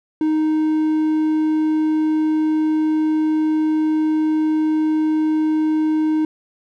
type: tone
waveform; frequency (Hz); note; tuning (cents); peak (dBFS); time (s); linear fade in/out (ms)
triangle; 311.1; D#4; 0; -13; 0.21-6.25; 2
effects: none